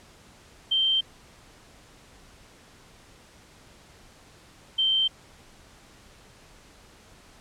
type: tone pair in turn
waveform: sine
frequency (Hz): 3136 / 3124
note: G7 / G7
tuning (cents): 0 / -7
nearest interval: unison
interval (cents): 7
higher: first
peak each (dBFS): -20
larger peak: neither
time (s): 0.71-1.01 / 4.78-5.08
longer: neither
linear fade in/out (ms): 10
effects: pink hiss -53 dBFS RMS until 7.4 s + low-pass 9000 Hz 12 dB/octave